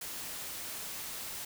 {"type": "noise", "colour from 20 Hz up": "white", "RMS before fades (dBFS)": -41, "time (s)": [0.01, 1.45], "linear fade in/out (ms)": 5, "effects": []}